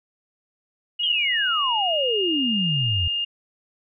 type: tone with pitch glide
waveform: sine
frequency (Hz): 2878 to 2825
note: F#7 to F7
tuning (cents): -49 to +19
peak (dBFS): -22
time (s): 0.99-3.25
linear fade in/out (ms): 10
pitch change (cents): -32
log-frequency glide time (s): 1.1-2.57
type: exponential sweep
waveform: sine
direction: down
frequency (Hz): 3322 to 80.4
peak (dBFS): -22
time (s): 1.03-3.08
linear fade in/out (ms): 5
effects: none